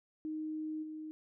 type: tone with level steps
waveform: sine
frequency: 310.9 Hz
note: D#4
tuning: 1 cent flat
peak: -36 / -41 dBFS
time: 0.25-1.11 s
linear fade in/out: 0 ms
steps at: 0.82 s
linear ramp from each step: 20 ms
effects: none